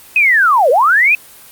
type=linear two-way sweep; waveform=sine; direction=down then up; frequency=2570 to 460.7 to 2570 Hz; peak=-7 dBFS; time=0.16-1.15 s; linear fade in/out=2 ms; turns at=0.7 s; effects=white hiss -39 dBFS RMS until 1.51 s + Opus 32 kbps